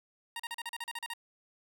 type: tone bursts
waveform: 15% pulse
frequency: 932.3 Hz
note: A#5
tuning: in tune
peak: -30 dBFS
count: 11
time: 0.36-1.136 s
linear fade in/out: 2 ms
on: 36 ms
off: 38 ms
effects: none